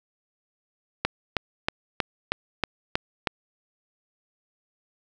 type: click train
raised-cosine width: 0.3 ms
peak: -6 dBFS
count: 8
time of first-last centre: 1.05-3.272 s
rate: 3.15 Hz
effects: none